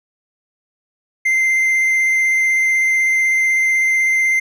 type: tone with vibrato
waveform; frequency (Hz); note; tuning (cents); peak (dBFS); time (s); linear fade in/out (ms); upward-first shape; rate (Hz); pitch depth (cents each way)
triangle; 2084; C7; -7; -11; 1.25-4.4; 10; triangle; 16; 13
effects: none